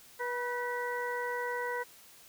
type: harmonic tone with a mistuned harmonic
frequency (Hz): 486.4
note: B4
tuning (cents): -26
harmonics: 1 / 2 / 3 / 4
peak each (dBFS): -36 / -37 / -40 / -39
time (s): 0.19-1.84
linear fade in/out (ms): 20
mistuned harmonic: 3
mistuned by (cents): +54
effects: white hiss -56 dBFS RMS until 2.28 s